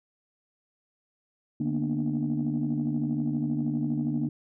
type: tone cluster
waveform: sine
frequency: 146.8 / 231 / 243.5 / 297.8 Hz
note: D3 / A#3 / B3 / D4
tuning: 0 / -16 / -24 / +24 cents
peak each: -30 dBFS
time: 1.6-4.29 s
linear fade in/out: 5 ms
effects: tanh soft clip ceiling -19 dBFS